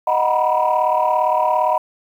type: chord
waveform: sine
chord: B major seventh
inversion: first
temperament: equal with one note detuned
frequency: 622.3 / 740 / 950.3 / 987.8 Hz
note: D#5 / F#5 / A#5 / B5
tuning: 0 / 0 / +33 / 0 cents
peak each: -19 dBFS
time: 0.07-1.78 s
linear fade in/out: 5 ms
effects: tanh soft clip ceiling -7 dBFS + 8-bit